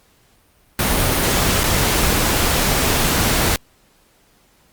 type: noise with dropouts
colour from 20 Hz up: pink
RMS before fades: -17 dBFS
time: 0.79-3.56 s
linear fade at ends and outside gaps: 1 ms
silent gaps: 1.635-1.639 s
effects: pink hiss -56 dBFS RMS until 4.72 s + Opus 48 kbps